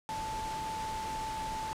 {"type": "tone in noise", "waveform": "sine", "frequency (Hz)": 877, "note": "A5", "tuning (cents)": -6, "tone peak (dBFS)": -35, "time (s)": [0.09, 1.73], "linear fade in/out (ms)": 0, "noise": "pink", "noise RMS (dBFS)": -42, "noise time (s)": [0.09, 1.73], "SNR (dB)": 4, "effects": ["low-pass 9000 Hz 12 dB/octave"]}